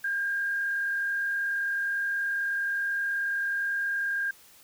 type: tone with frequency modulation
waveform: sine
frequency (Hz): 1608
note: G6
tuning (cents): +44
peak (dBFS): -26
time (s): 0.04-4.31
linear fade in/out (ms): 5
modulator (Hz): 41.2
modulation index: 0.53
effects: white hiss -55 dBFS RMS until 4.63 s